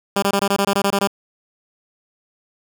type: tone bursts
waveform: 10% pulse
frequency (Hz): 198.9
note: G3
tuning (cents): +25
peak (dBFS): -7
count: 11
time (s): 0.16-1.074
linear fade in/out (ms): 5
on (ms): 64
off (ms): 21
effects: none